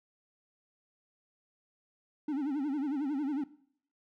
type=tone with vibrato; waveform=triangle; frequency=284.4 Hz; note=C#4; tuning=45 cents sharp; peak=-28 dBFS; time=2.28-3.44 s; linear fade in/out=5 ms; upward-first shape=sine; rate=11 Hz; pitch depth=140 cents each way; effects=noise-tail reverb RT60 0.6 s tail -18 dB re dry